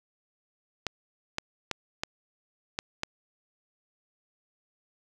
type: clicks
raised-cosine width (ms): 0.2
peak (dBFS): -12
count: 6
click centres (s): 0.867 / 1.384 / 1.713 / 2.035 / 2.789 / 3.034
effects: 8-bit